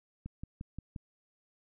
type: click train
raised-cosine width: 5 ms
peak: -28 dBFS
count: 5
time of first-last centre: 0.26-0.962 s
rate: 5.7 Hz
effects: none